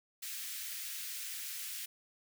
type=high-pass noise; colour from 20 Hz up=white; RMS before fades=-42 dBFS; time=0.22-1.86 s; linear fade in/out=10 ms; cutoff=1700 Hz; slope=24 dB/octave; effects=none